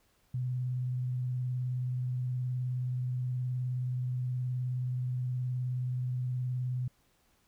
sine tone with vibrato, 125.8 Hz, B2, 32 cents sharp, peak -30 dBFS, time 0.34-6.88 s, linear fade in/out 5 ms, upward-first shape sine, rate 19 Hz, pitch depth 22 cents each way, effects pink hiss -70 dBFS RMS until 7.47 s

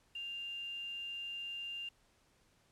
sine tone with quantisation, 2794 Hz, F7, in tune, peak -40 dBFS, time 0.15-1.89 s, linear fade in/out 5 ms, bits 10, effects pink hiss -71 dBFS RMS until 2.71 s + low-pass 10000 Hz 12 dB/octave

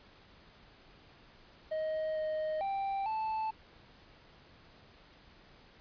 triangle tone with pitch steps, 627 / 622 / 785 / 877 Hz, D#5 / D#5 / G5 / A5, +13 / -1 / +2 / -6 cents, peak -30 dBFS, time 1.71-3.51 s, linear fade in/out 10 ms, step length 450 ms, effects pink hiss -59 dBFS RMS until 5.8 s + resampled to 11025 Hz

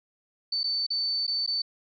sine tone with dropouts, 4529 Hz, C#8, 36 cents sharp, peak -25 dBFS, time 0.52-1.62 s, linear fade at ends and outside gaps 5 ms, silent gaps 0.633-0.64 / 0.866-0.903 / 1.268-1.277 / 1.464-1.475 s, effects none

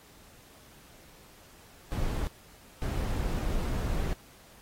brown noise bursts at uneven times, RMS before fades -30 dBFS, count 2, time 1.92-2.27 / 2.82-4.13 s, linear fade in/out 0 ms, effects pink hiss -56 dBFS RMS until 4.61 s + AAC 48 kbps

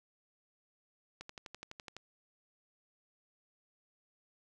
click train, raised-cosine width 0.2 ms, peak -28 dBFS, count 10, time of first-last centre 1.21-1.966 s, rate 11.9 Hz, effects none

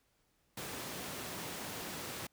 pink high-pass noise, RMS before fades -43 dBFS, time 0.57-2.27 s, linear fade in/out 5 ms, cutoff 130 Hz, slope 12 dB/octave, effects pink hiss -75 dBFS RMS until 2.32 s

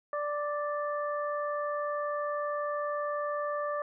harmonic tone, 587.3 Hz, D5, in tune, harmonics 1 / 2 / 3, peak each -32 / -34 / -42 dBFS, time 0.13-3.82 s, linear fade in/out 2 ms, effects none

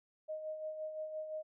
sine tone with tremolo, 622.3 Hz, D#5, in tune, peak -37 dBFS, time 0.28-1.43 s, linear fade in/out 20 ms, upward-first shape sine, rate 5.8 Hz, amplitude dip 50%, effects none

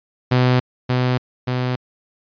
sawtooth tone with echo, 126 Hz, B2, 35 cents sharp, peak -9 dBFS, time 0.31-0.6 s, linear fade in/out 10 ms, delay 580 ms, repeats 2, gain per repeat -3 dB, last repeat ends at 1.76 s, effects resampled to 11025 Hz

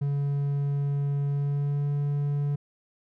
triangle tone with pitch glide, 141.8 to 143.86 Hz, C#3 to D3, +40 to -35 cents, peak -22 dBFS, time 0.01-2.56 s, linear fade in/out 10 ms, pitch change +25 cents, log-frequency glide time 1.27-1.89 s, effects none

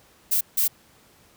violet noise bursts at uneven times, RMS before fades -21 dBFS, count 2, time 0.31-0.41 / 0.57-0.68 s, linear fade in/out 10 ms, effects pink hiss -56 dBFS RMS until 1.36 s + high-pass 60 Hz 12 dB/octave

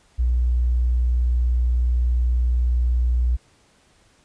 triangle tone with tanh clipping, 60.7 Hz, B1, 29 cents flat, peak -16 dBFS, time 0.18-3.37 s, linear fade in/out 20 ms, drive 3 dB, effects pink hiss -58 dBFS RMS until 4.24 s + resampled to 22050 Hz

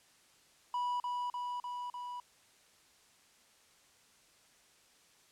triangle tone with echo, 980 Hz, B5, 14 cents flat, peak -30 dBFS, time 0.74-1 s, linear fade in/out 2 ms, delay 300 ms, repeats 4, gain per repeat -2 dB, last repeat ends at 2.2 s, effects white hiss -65 dBFS RMS until 5.31 s + low-pass 9000 Hz 12 dB/octave

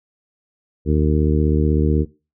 harmonic tone, 76.1 Hz, D#2, 38 cents flat, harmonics 1 / 2 / 3 / 4 / 5 / 6, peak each -17 / -20 / -22 / -23 / -24 / -25 dBFS, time 0.85-2.06 s, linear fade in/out 50 ms, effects noise-tail reverb RT60 0.3 s tail -20 dB re dry

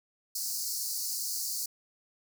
pink high-pass noise, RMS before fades -34 dBFS, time 0.35-1.66 s, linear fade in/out 5 ms, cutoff 4400 Hz, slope 96 dB/octave, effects none

